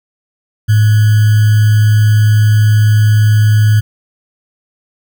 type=tone with sample-and-hold; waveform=sine; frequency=106.9 Hz; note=A2; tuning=49 cents flat; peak=-5 dBFS; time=0.68-3.81 s; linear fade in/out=20 ms; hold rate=1575 Hz; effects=none

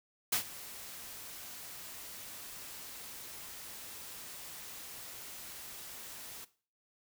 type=noise with ADSR envelope; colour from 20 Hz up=white; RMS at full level=-29 dBFS; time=0.32-6.45 s; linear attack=9 ms; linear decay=99 ms; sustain=-18 dB; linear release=10 ms; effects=noise-tail reverb RT60 0.4 s tail -17 dB re dry

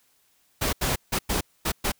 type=noise bursts at uneven times; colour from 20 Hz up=pink; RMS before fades=-25 dBFS; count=6; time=0.61-0.73 / 0.81-0.96 / 1.12-1.19 / 1.29-1.41 / 1.65-1.72 / 1.84-1.92 s; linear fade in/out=10 ms; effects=white hiss -65 dBFS RMS until 1.99 s

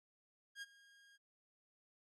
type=tone with ADSR envelope; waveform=sawtooth; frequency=1625 Hz; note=G#6; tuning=38 cents flat; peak=-40 dBFS; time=0.55-1.18 s; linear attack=70 ms; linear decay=30 ms; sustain=-20 dB; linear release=30 ms; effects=low-pass 8000 Hz 12 dB/octave

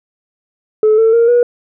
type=tone with pitch steps; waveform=sine; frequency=431.2 / 447.7 / 464.8 / 482.6 Hz; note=A4 / A4 / A#4 / B4; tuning=-35 / +30 / -5 / -40 cents; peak=-5 dBFS; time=0.83-1.43 s; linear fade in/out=2 ms; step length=150 ms; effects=tanh soft clip ceiling -4 dBFS

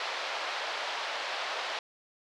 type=band-pass noise; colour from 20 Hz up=pink; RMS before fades=-35 dBFS; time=0-1.79 s; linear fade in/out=2 ms; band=580 to 4600 Hz; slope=24 dB/octave; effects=none

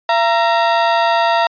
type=tone pair together; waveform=35% pulse; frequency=677.5 / 932.3 Hz; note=E5 / A#5; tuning=+47 / 0 cents; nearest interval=tritone; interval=553 cents; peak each=-13 dBFS; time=0.09-1.47 s; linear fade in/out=2 ms; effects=resampled to 11025 Hz

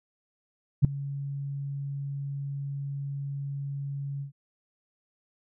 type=tone with ADSR envelope; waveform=sine; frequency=140 Hz; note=C#3; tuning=18 cents sharp; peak=-11 dBFS; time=0.82-4.32 s; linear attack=27 ms; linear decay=3 ms; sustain=-20 dB; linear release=110 ms; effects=none

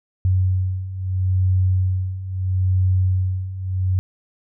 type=beating tone pair; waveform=sine; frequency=92.5 / 93.26 Hz; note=F#2 / F#2; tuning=0 / +14 cents; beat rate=0.76 Hz; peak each=-22 / -18 dBFS; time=0.25-3.99 s; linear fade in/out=0 ms; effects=none

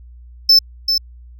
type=tone with echo; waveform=triangle; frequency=5274 Hz; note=E8; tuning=in tune; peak=-5 dBFS; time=0.49-0.59 s; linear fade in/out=5 ms; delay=390 ms; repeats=1; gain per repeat=-7 dB; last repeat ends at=0.98 s; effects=added 60 Hz sine -37 dBFS peak until 1.39 s

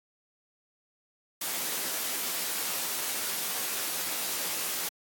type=noise with comb filter; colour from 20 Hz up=white; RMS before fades=-32 dBFS; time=1.41-4.89 s; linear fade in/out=5 ms; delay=14 ms; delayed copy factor=-0.5; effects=high-pass 200 Hz 12 dB/octave + AAC 64 kbps

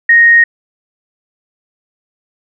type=tone; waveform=sine; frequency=1865 Hz; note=A#6; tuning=in tune; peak=-3 dBFS; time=0.09-0.44 s; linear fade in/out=5 ms; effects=none

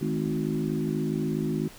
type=harmonic tone with a mistuned harmonic; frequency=52.2 Hz; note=G#1; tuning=10 cents sharp; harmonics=3 / 4 / 5 / 6 / 7; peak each=-30 / -31 / -32 / -33 / -33 dBFS; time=0.01-1.68 s; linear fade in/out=5 ms; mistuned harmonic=4; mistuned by=+36 cents; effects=pink hiss -48 dBFS RMS until 1.78 s

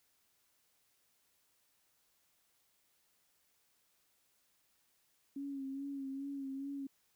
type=tone with vibrato; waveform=sine; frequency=274.6 Hz; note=C#4; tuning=16 cents flat; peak=-39 dBFS; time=5.36-6.87 s; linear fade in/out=5 ms; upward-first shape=sine; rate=2.4 Hz; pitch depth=40 cents each way; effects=white hiss -75 dBFS RMS until 7.15 s

